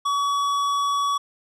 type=tone with tanh clipping; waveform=triangle; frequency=1133 Hz; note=C#6; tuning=37 cents sharp; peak=-22 dBFS; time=0.05-1.18 s; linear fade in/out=10 ms; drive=17 dB; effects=none